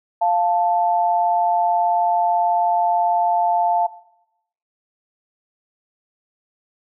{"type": "tone pair together", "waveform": "sine", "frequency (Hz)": [698.5, 880.1], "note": ["F5", "A5"], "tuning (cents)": [0, 0], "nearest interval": "major third", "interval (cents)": 400, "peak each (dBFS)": [-17, -18], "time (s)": [0.21, 3.87], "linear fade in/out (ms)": 10, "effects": ["noise-tail reverb RT60 0.8 s tail -18 dB re dry"]}